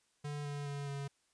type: tone with pitch steps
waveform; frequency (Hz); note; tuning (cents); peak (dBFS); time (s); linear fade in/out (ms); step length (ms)
square; 146.2 / 144.19 / 142.2 / 140.24; D3 / D3 / C#3 / C#3; -7 / -31 / +45 / +20; -39; 0.24-1.08; 10; 210
effects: white hiss -75 dBFS RMS until 1.33 s + resampled to 22050 Hz